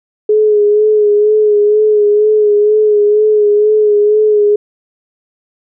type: tone with vibrato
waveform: sine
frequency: 421.3 Hz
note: G#4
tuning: 25 cents sharp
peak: -6 dBFS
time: 0.29-4.56 s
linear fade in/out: 5 ms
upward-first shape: sine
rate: 2.1 Hz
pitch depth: 33 cents each way
effects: none